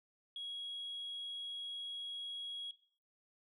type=tone; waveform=sine; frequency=3314 Hz; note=G#7; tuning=4 cents flat; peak=-40 dBFS; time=0.36-2.71 s; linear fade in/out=2 ms; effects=noise-tail reverb RT60 0.5 s tail -17 dB re dry + tanh soft clip ceiling -38 dBFS